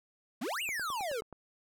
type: exponential two-way sweep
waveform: square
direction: up then down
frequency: 195.7 to 2960 to 417.2 Hz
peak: -34 dBFS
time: 0.41-1.21 s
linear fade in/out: 10 ms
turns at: 0.62 s
type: click train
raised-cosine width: 1 ms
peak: -32 dBFS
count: 7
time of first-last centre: 0.69-1.327 s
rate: 9.42 Hz
effects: none